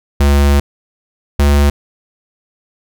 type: tone pair in turn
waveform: square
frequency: 70.9 / 71.64 Hz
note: C#2 / D2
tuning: +40 / -42 cents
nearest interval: unison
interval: 18 cents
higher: second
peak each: -8 dBFS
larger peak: neither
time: 0.2-0.6 / 1.39-1.7 s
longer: first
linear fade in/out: 5 ms
effects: none